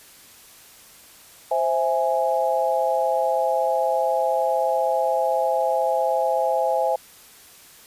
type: chord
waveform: sine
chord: C augmented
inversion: none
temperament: equal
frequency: 523.3 / 659.3 / 830.6 Hz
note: C5 / E5 / G#5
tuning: 0 / 0 / 0 cents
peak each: -23 dBFS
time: 1.51-6.96 s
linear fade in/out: 5 ms
effects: white hiss -48 dBFS RMS until 7.86 s + resampled to 32000 Hz